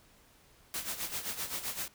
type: noise with tremolo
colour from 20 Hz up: white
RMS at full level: -35 dBFS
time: 0.74-1.88 s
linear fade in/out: 0 ms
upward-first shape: sine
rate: 7.7 Hz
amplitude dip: 70%
effects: pink hiss -62 dBFS RMS until 1.94 s